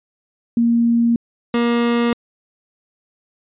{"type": "tone pair in turn", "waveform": ["sine", "30% pulse"], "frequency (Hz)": [234, 236.7], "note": ["A#3", "A#3"], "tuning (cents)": [7, 27], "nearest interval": "unison", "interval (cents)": 20, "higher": "second", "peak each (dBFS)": -12, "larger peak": "neither", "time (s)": [[0.57, 1.16], [1.54, 2.13]], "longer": "neither", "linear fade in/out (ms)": 2, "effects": ["resampled to 8000 Hz"]}